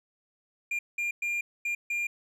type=tone bursts at uneven times; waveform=triangle; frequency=2400 Hz; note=D7; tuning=37 cents sharp; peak=-26 dBFS; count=5; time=0.71-0.79 / 0.98-1.11 / 1.22-1.41 / 1.65-1.75 / 1.9-2.07 s; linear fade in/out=5 ms; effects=none